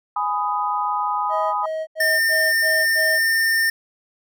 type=chord; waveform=sine; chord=G# minor; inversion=none; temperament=just; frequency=830.6 / 996.7 / 1245.9 Hz; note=G#5 / B5 / D#6; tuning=0 / +16 / +2 cents; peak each=-24 dBFS; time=0.16-1.66 s; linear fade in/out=5 ms
type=tone bursts; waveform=triangle; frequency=634 Hz; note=D#5; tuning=32 cents sharp; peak=-21 dBFS; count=6; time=1.29-3.195 s; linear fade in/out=50 ms; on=250 ms; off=81 ms
type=tone; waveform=square; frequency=1809 Hz; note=A6; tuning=48 cents sharp; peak=-17 dBFS; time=2-3.7 s; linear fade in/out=5 ms
effects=none